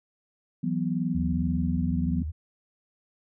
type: chord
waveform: sine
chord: E suspended second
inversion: none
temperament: just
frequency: 164.81 / 185.42 / 247.2 Hz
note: E3 / F#3 / B3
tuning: 0 / +4 / +2 cents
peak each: -29 dBFS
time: 0.63-2.23 s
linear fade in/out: 10 ms
type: tone with vibrato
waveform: sine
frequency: 78.4 Hz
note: D#2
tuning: 14 cents sharp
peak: -29 dBFS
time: 1.14-2.32 s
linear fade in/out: 20 ms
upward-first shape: square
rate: 14 Hz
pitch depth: 96 cents each way
effects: none